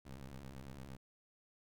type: ring-modulated tone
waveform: 20% pulse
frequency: 68 Hz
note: C#2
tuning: 33 cents flat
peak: -40 dBFS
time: 0.05-0.97 s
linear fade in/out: 10 ms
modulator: 63.6 Hz
effects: none